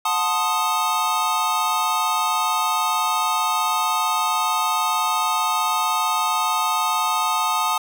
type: chord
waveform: square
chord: F# diminished seventh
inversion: none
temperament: equal with one note detuned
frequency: 731.5 / 880 / 1046.5 / 1244.5 Hz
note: F#5 / A5 / C6 / Eb6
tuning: -20 / 0 / 0 / 0 cents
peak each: -29 / -24 / -29 / -23 dBFS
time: 0.05-7.78 s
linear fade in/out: 5 ms
effects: none